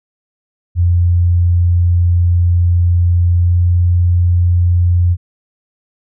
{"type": "tone with pitch glide", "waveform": "sine", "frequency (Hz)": [87.31, 87.92], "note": ["F2", "F2"], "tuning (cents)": [0, 12], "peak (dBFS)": -8, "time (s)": [0.75, 5.17], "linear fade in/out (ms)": 50, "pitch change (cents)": 12, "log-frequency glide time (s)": [3.38, 3.56], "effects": []}